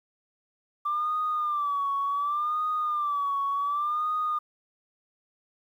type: tone with vibrato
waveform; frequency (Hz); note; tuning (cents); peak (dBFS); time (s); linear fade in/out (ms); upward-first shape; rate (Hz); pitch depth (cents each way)
sine; 1174.7; D6; 0; -24; 0.85-4.39; 10; sine; 0.68; 92
effects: tanh soft clip ceiling -20 dBFS + 10-bit